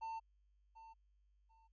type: tone with echo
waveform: triangle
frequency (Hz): 898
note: A5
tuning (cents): +35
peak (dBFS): -40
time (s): 0.01-0.2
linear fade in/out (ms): 20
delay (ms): 740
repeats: 2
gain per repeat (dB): -13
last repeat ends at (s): 1.68
effects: added 50 Hz sine -70 dBFS peak until 1.72 s + resampled to 16000 Hz